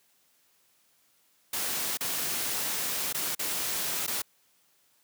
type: noise with dropouts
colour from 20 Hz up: white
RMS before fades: -31 dBFS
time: 1.53-4.22 s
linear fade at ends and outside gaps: 5 ms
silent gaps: 1.973-2.007 / 3.128-3.144 / 3.351-3.392 / 4.066-4.076 s
effects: white hiss -67 dBFS RMS until 5.03 s + high-pass 100 Hz 12 dB/octave